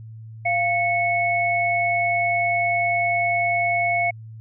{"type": "tone pair together", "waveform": "sine", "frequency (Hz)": [695, 2205], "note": ["F5", "C#7"], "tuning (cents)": [-9, -10], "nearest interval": "octave + minor sixth", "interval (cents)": 1999, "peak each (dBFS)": -21, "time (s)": [0.45, 4.11], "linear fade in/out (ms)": 10, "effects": ["added 111 Hz sine -36 dBFS peak until 4.4 s"]}